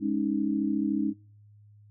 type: chord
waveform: sine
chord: Ab suspended fourth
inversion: none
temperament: equal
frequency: 207.7 / 277.2 / 311.1 Hz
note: Ab3 / Db4 / Eb4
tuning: 0 / 0 / 0 cents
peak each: -29 dBFS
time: 0-1.14 s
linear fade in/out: 50 ms
effects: noise-tail reverb RT60 0.5 s tail -26 dB re dry + added 104 Hz sine -52 dBFS peak until 1.9 s